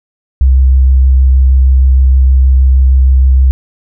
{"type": "tone with vibrato", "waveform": "sine", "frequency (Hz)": 65.41, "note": "C2", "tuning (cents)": 0, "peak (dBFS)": -3, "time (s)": [0.41, 3.51], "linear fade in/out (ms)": 0, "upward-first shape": "square", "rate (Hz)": 6.4, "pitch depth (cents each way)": 10, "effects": []}